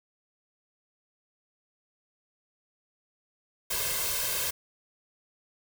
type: noise with comb filter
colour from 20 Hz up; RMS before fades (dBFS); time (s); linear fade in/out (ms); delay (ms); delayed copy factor
white; -30; 3.7-4.51; 10; 1.9; +0.9
effects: none